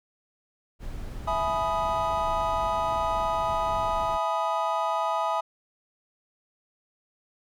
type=noise; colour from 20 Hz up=brown; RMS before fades=-37 dBFS; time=0.79-4.19 s; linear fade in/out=50 ms
type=chord; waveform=triangle; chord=E major seventh; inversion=none; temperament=equal with one note detuned; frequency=659.3 / 843.2 / 987.8 / 1244.5 Hz; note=E5 / G#5 / B5 / D#6; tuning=0 / +26 / 0 / 0 cents; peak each=-28 dBFS; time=1.27-5.41 s; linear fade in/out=10 ms
effects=none